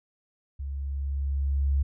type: tone with level ramp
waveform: sine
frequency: 69.3 Hz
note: C#2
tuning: in tune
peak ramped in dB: -31 to -20 dBFS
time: 0.59-1.83 s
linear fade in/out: 10 ms
effects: none